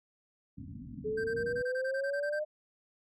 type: low-pass noise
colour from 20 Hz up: white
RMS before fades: -44 dBFS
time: 0.57-1.62 s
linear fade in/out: 10 ms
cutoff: 280 Hz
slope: 96 dB/octave
type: exponential sweep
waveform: sine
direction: up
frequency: 425.4 to 613 Hz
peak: -31 dBFS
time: 1.04-2.45 s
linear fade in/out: 20 ms
type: tone bursts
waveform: triangle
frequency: 1568 Hz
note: G6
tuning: in tune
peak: -34 dBFS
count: 13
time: 1.17-2.395 s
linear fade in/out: 10 ms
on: 73 ms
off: 23 ms
effects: high-pass 60 Hz 12 dB/octave